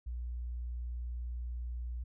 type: tone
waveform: sine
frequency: 60.1 Hz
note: B1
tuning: 46 cents flat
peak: -36 dBFS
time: 0.06-2.04 s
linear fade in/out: 10 ms
effects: none